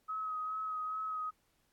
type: tone with vibrato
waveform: sine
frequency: 1271 Hz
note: D#6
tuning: 36 cents sharp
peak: -35 dBFS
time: 0.08-1.31 s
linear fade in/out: 20 ms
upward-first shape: sine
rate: 2.4 Hz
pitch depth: 22 cents each way
effects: pink hiss -75 dBFS RMS until 1.72 s + AAC 64 kbps